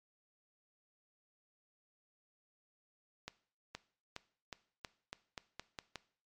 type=accelerating click train; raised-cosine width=0.2 ms; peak=-25 dBFS; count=10; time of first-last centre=3.28-5.957 s; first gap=470 ms; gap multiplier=0.88; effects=noise-tail reverb RT60 0.5 s tail -18 dB re dry + MP3 96 kbps